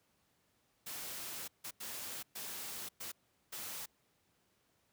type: noise bursts at uneven times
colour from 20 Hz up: white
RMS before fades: -44 dBFS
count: 6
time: 0.86-1.48 / 1.64-1.71 / 1.8-2.23 / 2.35-2.89 / 3-3.12 / 3.52-3.86 s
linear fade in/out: 10 ms
effects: pink hiss -75 dBFS RMS until 4.92 s + high-pass 80 Hz 12 dB/octave